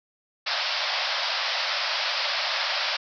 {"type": "band-pass noise", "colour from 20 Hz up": "white", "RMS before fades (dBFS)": -27, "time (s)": [0.46, 2.97], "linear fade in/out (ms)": 10, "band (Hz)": [540, 5300], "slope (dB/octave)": 96, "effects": []}